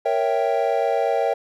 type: chord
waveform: triangle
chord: A# diminished seventh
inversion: none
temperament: equal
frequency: 466.2 / 554.4 / 659.3 / 784 Hz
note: A#4 / C#5 / E5 / G5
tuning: 0 / 0 / 0 / 0 cents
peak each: -22 dBFS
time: 0.05-1.34 s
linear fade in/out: 10 ms
effects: none